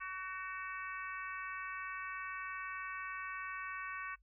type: harmonic tone with a mistuned harmonic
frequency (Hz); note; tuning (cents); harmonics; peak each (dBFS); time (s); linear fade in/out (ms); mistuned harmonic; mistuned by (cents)
376.7; F#4; +31; 3 / 4 / 5 / 6 / 7; -44 / -46 / -48 / -50 / -51; 0-4.16; 20; 5; -35
effects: noise-tail reverb RT60 0.1 s tail -22 dB re dry + added 50 Hz sine -66 dBFS peak until 4.22 s